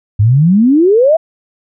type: exponential sweep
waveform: sine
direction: up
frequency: 98 to 673 Hz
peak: -5 dBFS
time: 0.19-1.17 s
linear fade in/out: 10 ms
effects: none